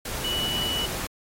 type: tone in noise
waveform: sine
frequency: 2951 Hz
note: F#7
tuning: 5 cents flat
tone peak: -26 dBFS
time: 0.24-0.86 s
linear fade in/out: 5 ms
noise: pink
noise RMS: -32 dBFS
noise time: 0.05-1.07 s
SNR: +3 dB
effects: AAC 48 kbps